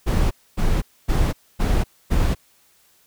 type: noise bursts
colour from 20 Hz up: brown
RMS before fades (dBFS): -18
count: 5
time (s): 0.06-2.35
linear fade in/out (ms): 20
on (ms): 250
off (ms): 260
effects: white hiss -58 dBFS RMS until 3.06 s